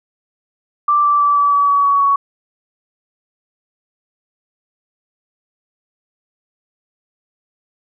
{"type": "tone with pitch steps", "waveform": "sine", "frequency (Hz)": [1174.7, 1166.6, 1158.5, 1150.5, 1142.6, 1134.7, 1126.8, 1119.1], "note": ["D6", "D6", "D6", "D6", "D6", "C#6", "C#6", "C#6"], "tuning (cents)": [0, -12, -24, -36, -48, 40, 28, 16], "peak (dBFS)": -10, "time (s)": [0.88, 2.16], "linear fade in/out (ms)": 5, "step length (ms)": 160, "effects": []}